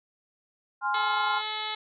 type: chord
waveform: sine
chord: F minor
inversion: first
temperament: equal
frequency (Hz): 830.6 / 1046.5 / 1396.9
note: Ab5 / C6 / F6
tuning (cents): 0 / 0 / 0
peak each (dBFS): -29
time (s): 0.81-1.42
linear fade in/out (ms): 50
type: harmonic tone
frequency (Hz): 430.2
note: A4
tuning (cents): -39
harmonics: 1 / 2 / 3 / 4 / 5 / 6 / 7 / 8 / 9 / 10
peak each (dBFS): -47 / -36 / -39 / -44 / -38 / -47 / -40 / -38 / -38 / -45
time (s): 0.94-1.75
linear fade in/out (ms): 5
effects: none